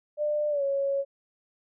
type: tone with pitch glide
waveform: sine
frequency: 597 to 553.8 Hz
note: D5 to C#5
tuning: +28 to -2 cents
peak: -24 dBFS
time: 0.17-1.05 s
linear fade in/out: 50 ms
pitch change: -130 cents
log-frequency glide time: 0.5-0.63 s
effects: none